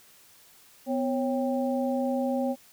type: tone cluster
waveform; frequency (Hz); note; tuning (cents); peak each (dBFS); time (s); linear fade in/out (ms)
sine; 250.9 / 547 / 790; B3 / C#5 / G5; +28 / -23 / +13; -27 / -29 / -34; 0.86-2.56; 50
effects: white hiss -56 dBFS RMS until 2.72 s